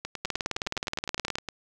two click trains, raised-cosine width 0.2 ms, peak -11 / -16 dBFS, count 22 / 15, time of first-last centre 0.25-1.355 / 0.05-1.487 s, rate 19 / 9.74 Hz, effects none

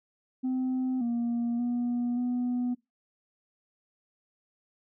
sine tone with pitch steps, 257.3 / 236.3 / 241.8 / 246.2 Hz, C4 / A#3 / B3 / B3, -29 / +24 / -36 / -5 cents, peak -24 dBFS, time 0.43-2.75 s, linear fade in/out 20 ms, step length 580 ms, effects noise-tail reverb RT60 0.2 s tail -22 dB re dry + tanh soft clip ceiling -25 dBFS

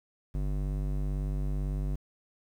square tone with band-pass filter, 49 Hz, G1, in tune, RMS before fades -31 dBFS, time 0.34-1.96 s, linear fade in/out 10 ms, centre 110 Hz, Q 0.73, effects 10-bit

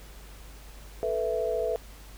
sine chord, A suspended second, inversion none, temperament equal, 440 / 493.9 / 659.3 Hz, A4 / B4 / E5, 0 / 0 / 0 cents, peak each -30 dBFS, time 1.03-1.76 s, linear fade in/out 0 ms, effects added 50 Hz sine -45 dBFS peak until 2.17 s + pink hiss -51 dBFS RMS until 2.17 s

